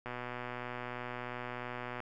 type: click train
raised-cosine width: 0.5 ms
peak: -25 dBFS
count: 240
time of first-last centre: 0.06-2.003 s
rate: 123 Hz
effects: none